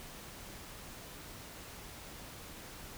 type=silence; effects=pink hiss -49 dBFS RMS until 2.97 s